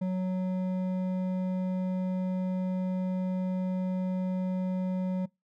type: tone with hard clipping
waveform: sine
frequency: 185 Hz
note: F#3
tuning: in tune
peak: -29 dBFS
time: 0.01-5.26 s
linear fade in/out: 10 ms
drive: 8 dB
effects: noise-tail reverb RT60 0.2 s tail -24 dB re dry